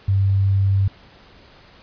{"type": "tone", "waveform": "sine", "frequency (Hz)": 97.7, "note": "G2", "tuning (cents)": -5, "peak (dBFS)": -14, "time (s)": [0.08, 0.88], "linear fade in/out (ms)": 5, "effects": ["pink hiss -48 dBFS RMS until 1.82 s", "resampled to 11025 Hz"]}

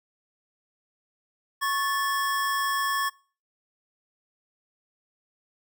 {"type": "tone pair together", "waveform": "square", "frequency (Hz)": [1100.5, 1747], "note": ["C#6", "A6"], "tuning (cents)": [-13, -13], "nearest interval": "minor sixth", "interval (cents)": 800, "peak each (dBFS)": [-27, -29], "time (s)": [1.61, 3.1], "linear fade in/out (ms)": 20, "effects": ["noise-tail reverb RT60 0.4 s tail -24 dB re dry"]}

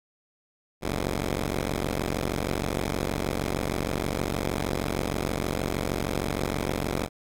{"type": "tone pair together", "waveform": "5% pulse", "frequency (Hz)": [46.4, 73.42], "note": ["F#1", "D2"], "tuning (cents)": [6, 0], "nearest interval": "minor sixth", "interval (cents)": 794, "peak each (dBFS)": [-17, -20], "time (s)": [0.81, 7.09], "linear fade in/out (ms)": 50, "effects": ["AAC 48 kbps"]}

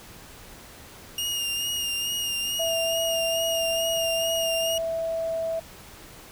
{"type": "tone with vibrato", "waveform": "sawtooth", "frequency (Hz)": 2835, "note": "F7", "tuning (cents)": 25, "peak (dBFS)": -23, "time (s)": [1.18, 4.78], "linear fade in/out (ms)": 2, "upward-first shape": "sine", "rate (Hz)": 2.3, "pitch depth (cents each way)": 28}
{"type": "tone with pitch glide", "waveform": "sine", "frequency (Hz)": [661, 655.3], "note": ["E5", "E5"], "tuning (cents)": [5, -10], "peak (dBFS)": -25, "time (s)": [2.59, 5.6], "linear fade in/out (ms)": 10, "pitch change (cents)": -15, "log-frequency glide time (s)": [4.24, 5.39]}
{"effects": ["pink hiss -46 dBFS RMS until 6.31 s"]}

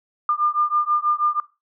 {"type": "beating tone pair", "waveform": "sine", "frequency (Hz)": [1200, 1206.2], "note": ["D6", "D6"], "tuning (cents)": [37, 46], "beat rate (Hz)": 6.2, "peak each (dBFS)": -21, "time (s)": [0.29, 1.4], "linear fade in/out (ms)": 2, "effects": ["noise-tail reverb RT60 0.3 s tail -20 dB re dry"]}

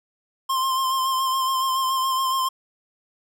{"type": "tone with vibrato", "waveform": "square", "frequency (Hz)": 1053, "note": "C6", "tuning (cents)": 11, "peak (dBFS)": -21, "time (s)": [0.49, 2.49], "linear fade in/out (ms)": 10, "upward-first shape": "sine", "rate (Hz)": 7.1, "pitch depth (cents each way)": 30, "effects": []}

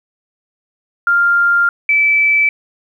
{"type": "tone pair in turn", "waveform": "sine", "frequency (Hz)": [1396.9, 2312], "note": ["F6", "D7"], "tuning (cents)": [0, -28], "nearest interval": "major sixth", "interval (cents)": 872, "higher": "second", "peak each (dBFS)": -9, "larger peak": "neither", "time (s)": [[1.07, 1.69], [1.89, 2.49]], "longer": "first", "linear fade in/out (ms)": 2, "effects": ["8-bit"]}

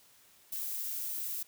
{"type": "noise", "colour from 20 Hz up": "violet", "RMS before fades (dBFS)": -37, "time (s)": [0.52, 1.43], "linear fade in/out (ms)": 5, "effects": ["white hiss -62 dBFS RMS until 1.47 s"]}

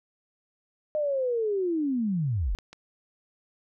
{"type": "linear sweep", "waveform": "sine", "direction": "down", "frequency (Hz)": [616, 35.45], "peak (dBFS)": -24, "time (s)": [0.95, 2.55], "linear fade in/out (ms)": 0}
{"type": "clicks", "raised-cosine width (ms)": 0.2, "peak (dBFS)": -28, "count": 2, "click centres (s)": [2.587, 2.73]}
{"effects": []}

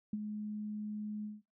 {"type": "tone with ADSR envelope", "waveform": "sine", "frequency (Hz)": 211, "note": "G#3", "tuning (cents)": 28, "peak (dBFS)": -31, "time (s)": [0.13, 1.42], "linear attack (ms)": 4, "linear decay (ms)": 29, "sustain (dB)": -6, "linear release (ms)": 180, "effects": ["noise-tail reverb RT60 0.2 s tail -20 dB re dry"]}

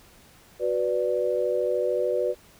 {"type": "chord", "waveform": "sine", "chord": "B minor", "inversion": "second", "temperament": "equal", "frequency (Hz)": [370, 493.9, 587.3], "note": ["F#4", "B4", "D5"], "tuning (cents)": [0, 0, 0], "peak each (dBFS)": [-28, -25, -27], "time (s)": [0.59, 2.35], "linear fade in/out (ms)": 50, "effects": ["pink hiss -54 dBFS RMS until 2.59 s"]}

